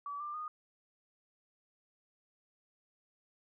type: tone with pitch steps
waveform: sine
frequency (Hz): 1147 / 1188.1 / 1230.7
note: D6 / D6 / D#6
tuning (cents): -41 / +20 / -19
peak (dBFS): -38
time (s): 0.06-0.48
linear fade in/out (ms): 2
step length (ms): 140
effects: none